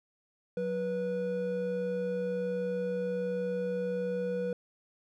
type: tone pair together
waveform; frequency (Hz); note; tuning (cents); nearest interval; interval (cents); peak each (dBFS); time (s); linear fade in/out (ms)
triangle; 183.3 / 488.6; F#3 / B4; -16 / -19; octave + perfect fourth; 1697; -34 / -29; 0.57-4.53; 2
effects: none